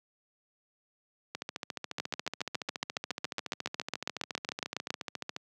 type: two click trains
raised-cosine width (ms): 0.2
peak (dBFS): -14 / -18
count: 22 / 58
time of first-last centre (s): 2-4.905 / 1.35-5.364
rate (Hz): 7.23 / 14.2
effects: high-pass 150 Hz 12 dB/octave